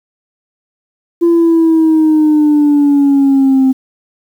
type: exponential sweep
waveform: sine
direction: down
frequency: 342.2 to 261.6 Hz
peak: -4 dBFS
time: 1.21-3.73 s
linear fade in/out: 20 ms
effects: tanh soft clip ceiling -4 dBFS + 7-bit